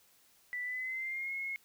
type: tone with pitch glide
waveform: sine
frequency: 1975.5 to 2167 Hz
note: B6 to C#7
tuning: 0 to -40 cents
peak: -35 dBFS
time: 0.53-1.56 s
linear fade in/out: 0 ms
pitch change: +160 cents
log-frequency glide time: 0.63-1.33 s
effects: white hiss -66 dBFS RMS until 1.64 s